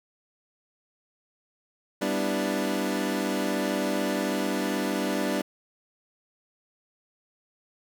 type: chord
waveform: 25% pulse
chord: E minor seventh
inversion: first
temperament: equal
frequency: 196 / 246.9 / 293.7 / 329.6 Hz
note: G3 / B3 / D4 / E4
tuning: 0 / 0 / 0 / 0 cents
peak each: -27 / -28 / -26 / -30 dBFS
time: 2.01-5.42 s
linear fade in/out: 10 ms
effects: none